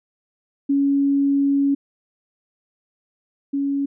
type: tone pair in turn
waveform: sine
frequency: 279.3 / 279.3 Hz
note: C#4 / C#4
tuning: +13 / +13 cents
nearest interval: unison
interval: 0 cents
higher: neither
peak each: -15 / -19 dBFS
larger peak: first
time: 0.69-1.75 / 3.53-3.86 s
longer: first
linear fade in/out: 10 ms
effects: none